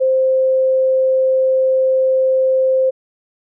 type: tone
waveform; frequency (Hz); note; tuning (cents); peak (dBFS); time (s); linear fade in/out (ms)
sine; 523.3; C5; 0; -11; 0-2.91; 20
effects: none